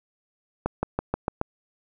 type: accelerating click train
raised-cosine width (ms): 1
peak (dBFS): -10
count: 6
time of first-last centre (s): 0.66-1.414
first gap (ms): 170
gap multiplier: 0.94
effects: none

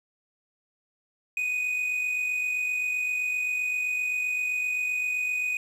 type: tone with amplitude modulation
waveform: triangle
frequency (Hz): 2489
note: D#7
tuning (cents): 0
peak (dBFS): -22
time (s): 1.37-5.57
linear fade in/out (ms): 2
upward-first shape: sine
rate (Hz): 47.7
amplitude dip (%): 40
effects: resampled to 32000 Hz + 9-bit

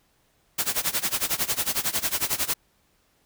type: noise with tremolo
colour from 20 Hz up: white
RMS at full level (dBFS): -23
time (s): 0.58-2.54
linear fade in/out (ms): 10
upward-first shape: sine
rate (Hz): 11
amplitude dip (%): 90
effects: pink hiss -66 dBFS RMS until 3.25 s

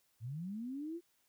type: linear sweep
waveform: sine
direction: up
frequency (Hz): 103.83 to 352.1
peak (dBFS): -39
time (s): 0.2-1.01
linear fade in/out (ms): 50
effects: white hiss -75 dBFS RMS until 1.28 s

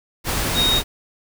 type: tone in noise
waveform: sine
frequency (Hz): 3743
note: A#7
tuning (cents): +6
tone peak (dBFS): -16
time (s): 0.54-0.82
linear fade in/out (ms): 50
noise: pink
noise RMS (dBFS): -22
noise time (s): 0.24-0.84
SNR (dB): +3
effects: none

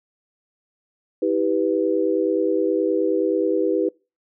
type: chord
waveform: sine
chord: E minor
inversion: none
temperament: equal with one note detuned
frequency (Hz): 322.5 / 392 / 493.9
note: E4 / G4 / B4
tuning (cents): -38 / 0 / 0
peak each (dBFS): -22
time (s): 1.22-3.89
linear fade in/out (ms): 5
effects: noise-tail reverb RT60 0.3 s tail -25 dB re dry

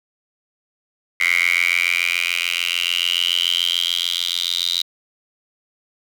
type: tone with high-pass filter sweep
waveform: 10% pulse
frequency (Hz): 86.9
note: F2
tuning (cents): -8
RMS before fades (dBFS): -20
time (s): 1.2-4.82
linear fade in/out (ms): 5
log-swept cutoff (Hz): 2100 to 3800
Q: 9.9
effects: none

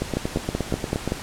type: two click trains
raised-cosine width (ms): 2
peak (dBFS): -9 / -10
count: 6 / 10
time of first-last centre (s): 0.17-1.121 / 0.02-1.076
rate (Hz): 5.26 / 8.52
effects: pink hiss -35 dBFS RMS until 1.22 s + low-pass 10000 Hz 12 dB/octave

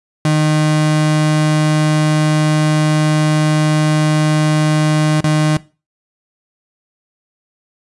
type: tone with dropouts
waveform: 35% pulse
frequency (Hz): 153.6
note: D#3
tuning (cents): -22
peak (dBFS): -9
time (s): 0.25-5.57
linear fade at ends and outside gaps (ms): 2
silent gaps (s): 5.206-5.241
effects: noise-tail reverb RT60 0.3 s tail -19 dB re dry + resampled to 24000 Hz

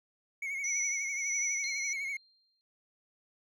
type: tone with vibrato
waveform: triangle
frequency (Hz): 2200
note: C#7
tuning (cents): -14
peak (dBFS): -32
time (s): 0.42-2.17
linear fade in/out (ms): 5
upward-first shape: triangle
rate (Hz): 12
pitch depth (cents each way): 72
type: tone with tremolo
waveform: sine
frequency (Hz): 5920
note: F#8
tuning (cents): 0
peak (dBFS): -30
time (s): 0.64-1.93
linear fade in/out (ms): 2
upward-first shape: sine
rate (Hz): 1.6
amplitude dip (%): 65
type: tone with exponential decay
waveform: sine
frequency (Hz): 4186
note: C8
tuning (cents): 0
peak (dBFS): -37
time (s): 1.64-2.61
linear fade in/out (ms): 0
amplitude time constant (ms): 210
effects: none

